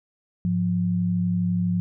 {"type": "tone pair together", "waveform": "sine", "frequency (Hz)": [104.73, 176.9], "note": ["G#2", "F3"], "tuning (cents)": [15, 23], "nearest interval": "major sixth", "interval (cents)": 908, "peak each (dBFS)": [-27, -21], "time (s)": [0.45, 1.8], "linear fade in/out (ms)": 0, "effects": []}